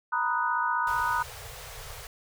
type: chord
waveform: sine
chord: B major seventh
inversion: third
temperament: equal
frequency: 932.3 / 987.8 / 1244.5 / 1480 Hz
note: A#5 / B5 / D#6 / F#6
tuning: 0 / 0 / 0 / 0 cents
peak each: -30 dBFS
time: 0.12-1.23 s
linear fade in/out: 10 ms
type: band-stop noise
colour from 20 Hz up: pink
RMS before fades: -42 dBFS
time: 0.87-2.07 s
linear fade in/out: 2 ms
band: 140 to 420 Hz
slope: 96 dB/octave
effects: none